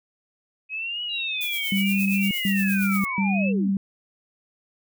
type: tone with vibrato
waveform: sine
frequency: 2528 Hz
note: D#7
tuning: 27 cents sharp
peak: -27 dBFS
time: 0.69-3.53 s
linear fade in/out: 50 ms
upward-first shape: triangle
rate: 0.74 Hz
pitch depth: 260 cents each way
type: linear sweep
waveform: sine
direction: down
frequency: 3951 to 156.5 Hz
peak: -29 dBFS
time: 1.09-3.74 s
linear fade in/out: 50 ms
type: noise with tremolo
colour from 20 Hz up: violet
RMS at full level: -32 dBFS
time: 1.41-3.05 s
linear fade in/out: 0 ms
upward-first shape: sine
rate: 8.6 Hz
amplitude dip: 60%
type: tone bursts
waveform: sine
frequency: 196 Hz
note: G3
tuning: in tune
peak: -20 dBFS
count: 3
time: 1.72-3.77 s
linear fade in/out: 2 ms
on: 590 ms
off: 140 ms
effects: none